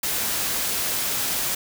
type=noise; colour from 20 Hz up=white; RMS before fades=-25 dBFS; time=0.03-1.55 s; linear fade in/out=5 ms; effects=none